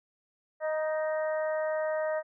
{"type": "harmonic tone with a mistuned harmonic", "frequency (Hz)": 311.1, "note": "D#4", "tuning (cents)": 0, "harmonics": [2, 3, 4, 5, 6], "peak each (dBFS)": [-28, -40, -42, -43, -41], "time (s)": [0.6, 2.23], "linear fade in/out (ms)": 50, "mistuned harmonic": 3, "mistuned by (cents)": 18, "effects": []}